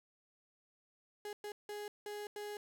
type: tone bursts at uneven times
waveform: 35% pulse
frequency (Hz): 415.3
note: G#4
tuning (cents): 0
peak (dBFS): -40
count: 5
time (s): 1.25-1.33 / 1.44-1.52 / 1.69-1.88 / 2.06-2.27 / 2.36-2.57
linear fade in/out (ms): 2
effects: none